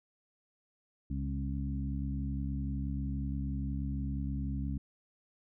harmonic tone with a mistuned harmonic, 68.4 Hz, C#2, 23 cents flat, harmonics 1 / 2 / 3 / 4, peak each -35 / -38 / -40 / -41 dBFS, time 1.1-4.78 s, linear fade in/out 5 ms, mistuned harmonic 2, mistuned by +28 cents, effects none

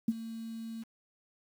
sine tone with ADSR envelope, 226.2 Hz, A3, 48 cents sharp, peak -22 dBFS, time 0.08-0.84 s, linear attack 5 ms, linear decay 37 ms, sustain -16 dB, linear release 19 ms, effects 9-bit

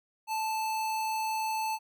square tone, 877 Hz, A5, 6 cents flat, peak -30 dBFS, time 0.27-1.79 s, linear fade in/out 50 ms, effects none

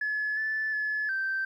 sine tone with pitch steps, 1710 / 1750 / 1716 / 1559 Hz, A6 / A6 / A6 / G6, -50 / -10 / -44 / -10 cents, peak -26 dBFS, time 0.01-1.45 s, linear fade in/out 5 ms, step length 360 ms, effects tanh soft clip ceiling -23 dBFS + 11-bit

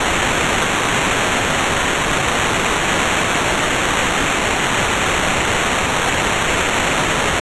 blue noise with sample-and-hold, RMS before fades -17 dBFS, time 0-7.4 s, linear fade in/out 5 ms, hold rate 4900 Hz, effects resampled to 24000 Hz

